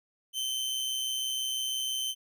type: tone with amplitude modulation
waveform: sawtooth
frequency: 3082 Hz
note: G7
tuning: 30 cents flat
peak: -25 dBFS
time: 0.33-2.15 s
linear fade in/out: 50 ms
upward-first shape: sine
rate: 126 Hz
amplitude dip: 40%
effects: none